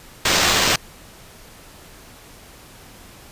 blue noise with sample-and-hold, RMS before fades -17 dBFS, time 0.25-0.76 s, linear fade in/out 5 ms, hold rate 11025 Hz, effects pink hiss -44 dBFS RMS until 3.31 s + resampled to 32000 Hz

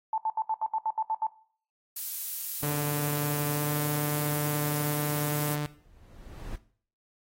sine tone bursts, 880 Hz, A5, in tune, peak -25 dBFS, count 10, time 0.13-1.268 s, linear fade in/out 2 ms, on 49 ms, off 72 ms
violet noise, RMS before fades -33 dBFS, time 1.96-5.55 s, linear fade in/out 5 ms
sawtooth tone with pitch glide, 146.83 to 148.11 Hz, D3 to D3, 0 to +15 cents, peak -25 dBFS, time 2.63-5.66 s, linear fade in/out 0 ms, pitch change +15 cents, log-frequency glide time 3.49-3.72 s
brown noise with exponential growth, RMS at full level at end -35 dBFS, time 5.41-6.56 s, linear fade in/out 2 ms, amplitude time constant 250 ms
effects noise-tail reverb RT60 0.5 s tail -17 dB re dry + AAC 48 kbps

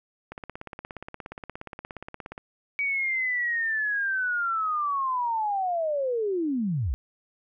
click train, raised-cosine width 0.5 ms, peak -22 dBFS, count 36, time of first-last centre 0.32-2.379 s, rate 17 Hz
sine linear sweep, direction down, 2274 to 51.2 Hz, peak -24 dBFS, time 2.79-6.94 s, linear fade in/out 0 ms
effects none

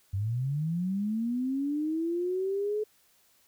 sine linear sweep, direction up, 93 to 430.7 Hz, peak -27 dBFS, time 0.13-2.84 s, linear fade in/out 10 ms, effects white hiss -65 dBFS RMS until 3.47 s

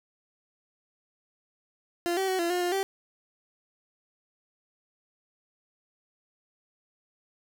30% pulse tone with pitch steps, 345.7 / 383.5 / 374.9 / 340.9 / 357.2 / 353.4 / 388.5 Hz, F4 / G4 / F#4 / F4 / F4 / F4 / G4, -18 / -38 / +23 / -42 / +39 / +21 / -16 cents, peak -23 dBFS, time 2.06-2.83 s, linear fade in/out 0 ms, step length 110 ms, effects none

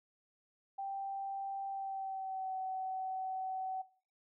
sine tone with pitch glide, 784 to 756 Hz, G5 to F#5, 0 to +37 cents, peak -37 dBFS, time 0.78-3.82 s, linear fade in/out 10 ms, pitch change -63 cents, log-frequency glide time 1.68-2.54 s, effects noise-tail reverb RT60 0.4 s tail -17 dB re dry

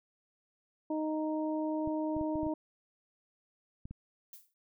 harmonic tone, 310.4 Hz, D#4, 4 cents flat, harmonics 1 / 2 / 3, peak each -32 / -37 / -41 dBFS, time 0.9-2.54 s, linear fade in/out 5 ms
clicks, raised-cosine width 5 ms, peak -31 dBFS, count 8, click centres 1.875 / 2.166 / 2.212 / 2.356 / 2.432 / 2.466 / 3.855 / 3.91 s
violet noise with exponential decay, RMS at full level -46 dBFS, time 4.33-4.54 s, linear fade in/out 1 ms, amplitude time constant 45 ms
effects none

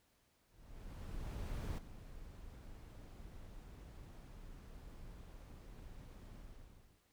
brown noise with ADSR envelope, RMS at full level -40 dBFS, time 0.48-7.04 s, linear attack 1300 ms, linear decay 6 ms, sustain -13 dB, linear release 660 ms, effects pink hiss -75 dBFS RMS until 7.12 s

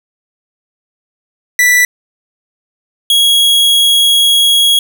45% pulse tone pair in turn, 1971 / 3315 Hz, B6 / G#7, -4 / -4 cents, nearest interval major sixth, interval 900 cents, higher second, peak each -6 dBFS, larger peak neither, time 1.59-1.85 / 3.1-4.79 s, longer second, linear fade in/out 2 ms, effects none

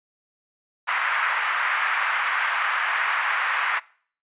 pink band-pass noise, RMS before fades -24 dBFS, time 0.87-3.8 s, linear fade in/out 20 ms, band 1100 to 2200 Hz, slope 24 dB/octave, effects noise-tail reverb RT60 0.5 s tail -22 dB re dry + resampled to 8000 Hz

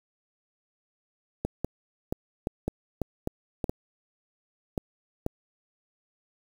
clicks, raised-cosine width 2 ms, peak -14 dBFS, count 11, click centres 1.45 / 1.646 / 2.125 / 2.471 / 2.68 / 3.017 / 3.274 / 3.642 / 3.695 / 4.778 / 5.264 s, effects 7-bit

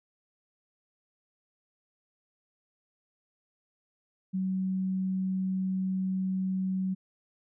sine tone, 188.3 Hz, F#3, 31 cents sharp, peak -27 dBFS, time 4.33-6.95 s, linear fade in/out 20 ms, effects none

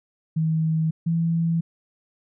sine tone pair in turn, 159.6 / 166.1 Hz, D#3 / E3, +44 / +13 cents, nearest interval minor second, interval 69 cents, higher second, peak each -19 dBFS, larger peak neither, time 0.36-0.91 / 1.06-1.61 s, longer neither, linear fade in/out 10 ms, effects none

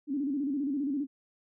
sine tone with vibrato, 280.4 Hz, C#4, 20 cents sharp, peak -28 dBFS, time 0.07-1.07 s, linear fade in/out 50 ms, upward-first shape square, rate 15 Hz, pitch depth 90 cents each way, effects none

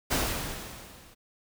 pink noise with level ramp, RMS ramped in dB -25 to -55 dBFS, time 0.1-1.15 s, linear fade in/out 20 ms, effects none

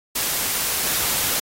white noise, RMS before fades -22 dBFS, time 0.15-1.4 s, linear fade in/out 10 ms, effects AAC 48 kbps

